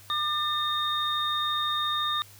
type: tone cluster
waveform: sine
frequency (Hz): 1202 / 1793 / 3679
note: D6 / A6 / A#7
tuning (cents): +40 / +32 / -24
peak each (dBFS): -28 / -37 / -28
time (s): 0.1-2.22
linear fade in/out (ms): 0
effects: added 101 Hz sine -53 dBFS peak until 2.39 s + white hiss -52 dBFS RMS until 2.39 s